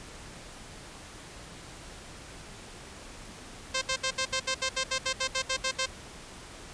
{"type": "tone bursts", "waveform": "5% pulse", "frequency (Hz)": 525, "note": "C5", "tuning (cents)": 6, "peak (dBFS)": -15, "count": 15, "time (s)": [3.74, 5.861], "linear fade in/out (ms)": 10, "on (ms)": 77, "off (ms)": 69, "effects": ["pink hiss -46 dBFS RMS until 6.73 s", "resampled to 22050 Hz"]}